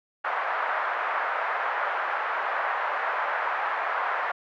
white band-pass noise, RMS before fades -28 dBFS, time 0.24-4.32 s, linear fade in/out 10 ms, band 640 to 1600 Hz, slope 24 dB/octave, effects none

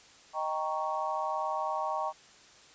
sine chord, Eb dominant seventh, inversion none, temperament equal, 622.3 / 784 / 932.3 / 1108.7 Hz, Eb5 / G5 / Bb5 / Db6, 0 / 0 / 0 / 0 cents, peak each -36 / -35 / -35 / -35 dBFS, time 0.33-2.13 s, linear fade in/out 50 ms, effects white hiss -56 dBFS RMS until 2.74 s + resampled to 16000 Hz

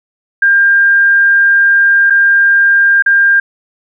sine tone with dropouts, 1600 Hz, G6, 35 cents sharp, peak -5 dBFS, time 0.42-3.4 s, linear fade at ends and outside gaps 5 ms, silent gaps 2.1-2.104 / 3.024-3.061 s, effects none

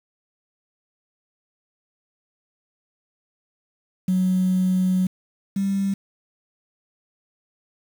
sine tone pair in turn, 185 / 196.15 Hz, F#3 / G3, 0 / +1 cents, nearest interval minor second, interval 101 cents, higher second, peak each -16 / -19 dBFS, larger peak first, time 4.08-5.07 / 5.56-5.94 s, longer first, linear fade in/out 5 ms, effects tanh soft clip ceiling -13 dBFS + 7-bit

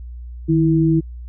sine tone pair together, 156.58 / 325.9 Hz, D#3 / E4, +11 / -20 cents, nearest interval octave + minor second, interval 1269 cents, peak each -15 dBFS, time 0.48-1.01 s, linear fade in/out 20 ms, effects added 60 Hz sine -30 dBFS peak until 1.28 s

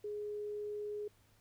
sine tone, 416.9 Hz, G#4, 7 cents sharp, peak -38 dBFS, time 0.04-1.08 s, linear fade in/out 5 ms, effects added 104 Hz sine -70 dBFS peak until 1.4 s + pink hiss -70 dBFS RMS until 1.4 s

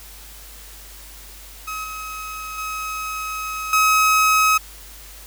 30% pulse tone with level steps, 1275 Hz, D#6, 42 cents sharp, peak -24 / -27 / -23 / -11 dBFS, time 1.67-4.58 s, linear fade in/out 10 ms, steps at 1.84 / 2.58 / 3.73 s, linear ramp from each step 2 ms, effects added 50 Hz sine -42 dBFS peak until 5.26 s + white hiss -42 dBFS RMS until 5.26 s

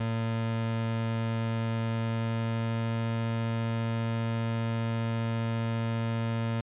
30% pulse tone with pitch glide, 113.7 to 114.36 Hz, A#2 to A#2, -43 to -33 cents, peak -25 dBFS, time 0-6.61 s, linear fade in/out 5 ms, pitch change +10 cents, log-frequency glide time 1.85-3.07 s, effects resampled to 8000 Hz

